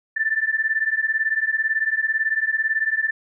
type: beating tone pair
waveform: sine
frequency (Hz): 1760 / 1778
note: A6 / A6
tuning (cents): 0 / +18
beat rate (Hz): 18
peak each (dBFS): -22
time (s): 0.16-3.11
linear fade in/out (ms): 10
effects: none